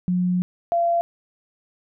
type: tone pair in turn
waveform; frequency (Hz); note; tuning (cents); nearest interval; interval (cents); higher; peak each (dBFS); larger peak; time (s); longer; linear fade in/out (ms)
sine; 180.1 / 684.1; F#3 / F5; -46 / -36; octave + major seventh; 2310; second; -18 / -17; second; 0.08-0.42 / 0.72-1.01; first; 0
effects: none